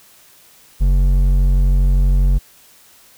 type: tone with hard clipping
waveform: triangle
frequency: 46.25 Hz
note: F#1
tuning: in tune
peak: -12 dBFS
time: 0.8-2.39 s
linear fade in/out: 20 ms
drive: 11 dB
effects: white hiss -48 dBFS RMS until 3.17 s